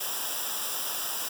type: noise with comb filter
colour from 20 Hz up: white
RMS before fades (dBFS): -32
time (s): 0-1.29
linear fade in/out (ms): 10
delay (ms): 0.46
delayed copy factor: -0.8
effects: none